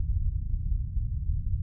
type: low-pass noise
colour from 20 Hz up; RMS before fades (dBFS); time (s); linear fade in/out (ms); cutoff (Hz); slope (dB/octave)
pink; -28; 0-1.62; 5; 110; 24
effects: none